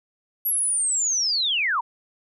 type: linear sweep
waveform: sine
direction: down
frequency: 11680 to 872 Hz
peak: -20 dBFS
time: 0.45-1.81 s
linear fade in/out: 10 ms
effects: none